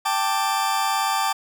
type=chord; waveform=40% pulse; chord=G suspended second; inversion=none; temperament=just; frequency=784 / 882 / 1176 Hz; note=G5 / A5 / D6; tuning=0 / +4 / +2 cents; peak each=-24 dBFS; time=0.05-1.33 s; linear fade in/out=10 ms; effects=none